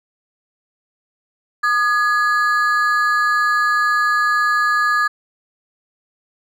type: ring-modulated tone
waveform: triangle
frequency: 1452 Hz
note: F#6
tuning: 33 cents flat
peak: -9 dBFS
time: 1.63-5.08 s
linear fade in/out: 10 ms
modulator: 229 Hz
effects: none